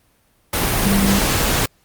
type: tone in noise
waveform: sine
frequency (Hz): 197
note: G3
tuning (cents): +9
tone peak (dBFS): -15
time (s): 0.85-1.19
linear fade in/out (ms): 5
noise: pink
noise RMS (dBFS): -18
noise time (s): 0.53-1.66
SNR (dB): 0
effects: pink hiss -59 dBFS RMS until 1.84 s + Opus 32 kbps